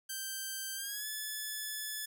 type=tone with pitch glide; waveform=5% pulse; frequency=1565 to 1726.5 Hz; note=G6 to A6; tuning=-3 to -33 cents; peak=-27 dBFS; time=0.09-2.06 s; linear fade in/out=10 ms; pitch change=+170 cents; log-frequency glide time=0.75-1.07 s; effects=none